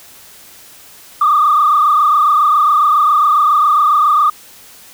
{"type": "tone with frequency modulation", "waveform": "sine", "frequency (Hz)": 1200, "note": "D6", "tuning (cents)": 37, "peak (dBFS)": -7, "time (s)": [1.21, 4.3], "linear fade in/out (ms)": 5, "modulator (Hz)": 27.3, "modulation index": 1.9, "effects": ["tanh soft clip ceiling -3 dBFS", "white hiss -40 dBFS RMS until 4.93 s"]}